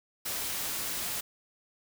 white noise, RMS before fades -34 dBFS, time 0.25-1.21 s, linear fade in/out 10 ms, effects none

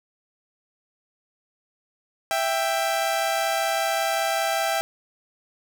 sawtooth tone pair together, 661.8 / 787 Hz, E5 / G5, +7 / +7 cents, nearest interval minor third, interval 300 cents, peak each -21 dBFS, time 2.31-4.81 s, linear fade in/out 0 ms, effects none

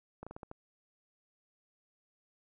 slowing click train, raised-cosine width 1 ms, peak -30 dBFS, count 6, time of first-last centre 0.23-0.514 s, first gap 36 ms, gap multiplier 1.23, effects none

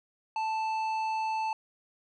triangle tone with tanh clipping, 880 Hz, A5, in tune, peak -30 dBFS, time 0.36-1.53 s, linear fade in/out 2 ms, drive 14 dB, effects none

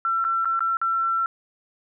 sine tone with dropouts, 1348 Hz, E6, 38 cents sharp, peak -20 dBFS, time 0.05-1.26 s, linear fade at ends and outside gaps 1 ms, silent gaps 0.242-0.249 / 0.447-0.455 / 0.593-0.606 / 0.77-0.815 s, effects none

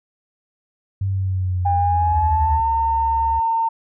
sine linear sweep, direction down, 98 to 77.78 Hz, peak -18 dBFS, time 1.01-2.6 s, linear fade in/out 5 ms
sine tone with pitch glide, 805 to 908.8 Hz, G5 to A#5, +46 to -44 cents, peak -16 dBFS, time 1.65-3.69 s, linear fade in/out 10 ms, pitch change +210 cents, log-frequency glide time 1.78-2.68 s
sine tone with vibrato, 69.7 Hz, C#2, 10 cents sharp, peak -24 dBFS, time 2.11-3.4 s, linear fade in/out 10 ms, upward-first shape triangle, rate 9.1 Hz, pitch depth 28 cents each way
effects tanh soft clip ceiling -6 dBFS

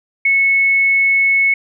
sine tone, 2200 Hz, C#7, 14 cents flat, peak -10 dBFS, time 0.25-1.54 s, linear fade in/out 5 ms, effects none

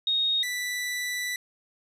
sine / sawtooth tone pair in turn, 3729 / 1975.4 Hz, A#7 / B6, 0 / 0 cents, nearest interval major seventh, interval 1100 cents, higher first, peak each -22 / -25 dBFS, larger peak first, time 0.07-0.43 / 0.43-1.36 s, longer second, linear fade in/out 2 ms, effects resampled to 32000 Hz + 10-bit

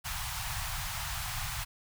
pink band-stop noise, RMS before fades -36 dBFS, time 0.04-1.65 s, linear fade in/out 20 ms, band 150 to 740 Hz, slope 48 dB/octave, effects none

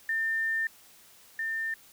sine tone pair in turn, 1800 / 1800 Hz, A6 / A6, +39 / +39 cents, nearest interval unison, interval 0 cents, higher neither, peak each -26 / -29 dBFS, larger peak first, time 0.09-0.67 / 1.39-1.74 s, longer first, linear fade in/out 2 ms, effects white hiss -56 dBFS RMS until 1.92 s

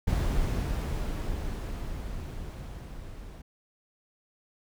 brown noise with level ramp, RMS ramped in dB -26 to -43 dBFS, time 0.07-3.42 s, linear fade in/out 10 ms, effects none

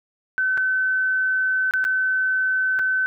sine tone with dropouts, 1523 Hz, F#6, 50 cents sharp, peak -18 dBFS, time 0.38-3.06 s, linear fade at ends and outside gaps 0 ms, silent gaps 0.574-0.578 / 1.71-1.737 / 1.842-1.85 / 2.79-2.794 s, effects none

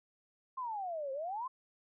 sine exponential two-way sweep, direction down then up, 1071 to 523.3 to 1071 Hz, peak -36 dBFS, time 0.57-1.48 s, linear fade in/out 10 ms, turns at 1.12 s, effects none

